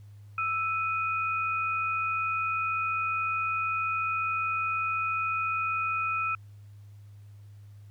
sine tone pair together, 1322.7 / 2489 Hz, E6 / D#7, +5 / 0 cents, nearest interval major seventh, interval 1095 cents, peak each -28 / -31 dBFS, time 0.38-6.35 s, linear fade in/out 2 ms, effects added 102 Hz sine -46 dBFS peak until 7.9 s + pink hiss -68 dBFS RMS until 7.9 s

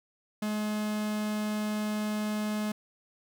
45% pulse tone, 212 Hz, G#3, 36 cents sharp, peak -29 dBFS, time 0.42-2.72 s, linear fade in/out 5 ms, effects none

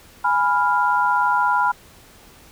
sine chord, F diminished, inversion first, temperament equal, 830.6 / 987.8 / 1396.9 Hz, Ab5 / Cb6 / F6, 0 / 0 / 0 cents, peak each -22 / -18 / -21 dBFS, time 0.24-1.72 s, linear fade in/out 10 ms, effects pink hiss -48 dBFS RMS until 2.51 s

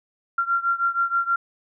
sine beating tone pair, 1375 / 1381.3 Hz, F6 / F6, -27 / -19 cents, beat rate 6.3 Hz, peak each -22 / -24 dBFS, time 0.38-1.36 s, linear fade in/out 5 ms, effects none

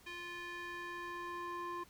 square tone with band-pass filter sweep, 349.2 Hz, F4, in tune, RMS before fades -44 dBFS, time 0.06-1.84 s, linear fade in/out 10 ms, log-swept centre 2400 to 980 Hz, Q 1.8, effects pink hiss -63 dBFS RMS until 1.89 s

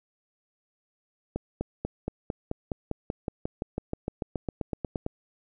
accelerating click train, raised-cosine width 2 ms, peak -16 dBFS, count 23, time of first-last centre 1.36-5.064 s, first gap 250 ms, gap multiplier 0.96, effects none

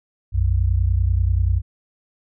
sine tone pair together, 60.8 / 91.1 Hz, B1 / F#2, -26 / -26 cents, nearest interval perfect fifth, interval 700 cents, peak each -18 dBFS, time 0.32-1.62 s, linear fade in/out 50 ms, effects none

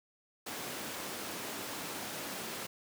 pink high-pass noise, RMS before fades -41 dBFS, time 0.46-2.67 s, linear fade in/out 10 ms, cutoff 220 Hz, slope 12 dB/octave, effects none

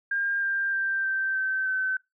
sine tone with pitch steps, 1606 / 1590.3 / 1574.8 / 1559.4 / 1544.1 / 1529.1 Hz, G6 / G6 / G6 / G6 / G6 / G6, +41 / +24 / +8 / -10 / -27 / -43 cents, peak -24 dBFS, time 0.11-1.97 s, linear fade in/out 5 ms, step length 310 ms, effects noise-tail reverb RT60 0.2 s tail -23 dB re dry

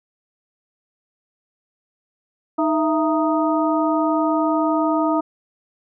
harmonic tone with a mistuned harmonic, 311.1 Hz, D#4, in tune, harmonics 1 / 2 / 3 / 4, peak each -19 / -22 / -24 / -25 dBFS, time 2.58-5.21 s, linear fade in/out 10 ms, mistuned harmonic 2, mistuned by +110 cents, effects none

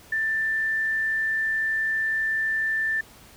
sine tone, 1774 Hz, A6, 14 cents sharp, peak -22 dBFS, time 0.12-3.01 s, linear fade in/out 5 ms, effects pink hiss -50 dBFS RMS until 3.36 s

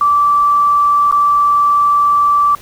sine tone with dropouts, 1163 Hz, D6, 17 cents flat, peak -8 dBFS, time 0.01-2.55 s, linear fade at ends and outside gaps 2 ms, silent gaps 1.113-1.124 s, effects pink hiss -39 dBFS RMS until 2.61 s

